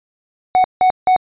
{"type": "tone bursts", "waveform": "triangle", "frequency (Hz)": 742, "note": "F#5", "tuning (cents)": 5, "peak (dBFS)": -7, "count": 3, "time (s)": [0.55, 1.163], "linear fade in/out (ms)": 0, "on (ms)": 91, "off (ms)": 170, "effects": ["resampled to 8000 Hz"]}